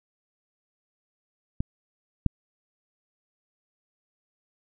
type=clicks; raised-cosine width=5 ms; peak=-14 / -8 dBFS; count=2; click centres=1.605 / 2.263 s; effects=none